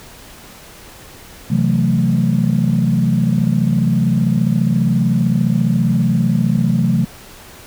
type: chord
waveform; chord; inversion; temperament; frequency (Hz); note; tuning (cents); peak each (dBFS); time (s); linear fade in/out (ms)
sine; F# half-diminished seventh; second; equal; 130.81 / 164.81 / 185 / 220; C3 / E3 / F#3 / A3; 0 / 0 / 0 / 0; -17; 1.5-7.05; 10
effects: tanh soft clip ceiling -4 dBFS + pink hiss -39 dBFS RMS until 7.66 s